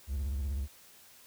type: tone with vibrato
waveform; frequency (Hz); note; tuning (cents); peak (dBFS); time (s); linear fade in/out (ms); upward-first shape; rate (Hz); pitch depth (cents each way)
triangle; 69.1; C#2; -5; -29; 0.07-0.68; 50; square; 16; 130
effects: white hiss -57 dBFS RMS until 1.26 s